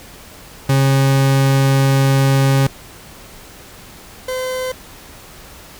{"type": "tone pair in turn", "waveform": "40% pulse", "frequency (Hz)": [135.9, 513.1], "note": ["C#3", "C5"], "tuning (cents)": [-34, -34], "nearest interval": "octave + major seventh", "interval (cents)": 2300, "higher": "second", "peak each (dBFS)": [-10, -19], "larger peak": "first", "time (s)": [[0.69, 2.67], [4.28, 4.72]], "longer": "first", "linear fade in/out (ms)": 5, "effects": ["pink hiss -39 dBFS RMS until 5.79 s"]}